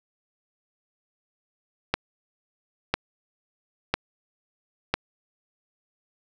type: click train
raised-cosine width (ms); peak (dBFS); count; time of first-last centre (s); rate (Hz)
0.3; -5; 4; 1.94-4.94; 1
effects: none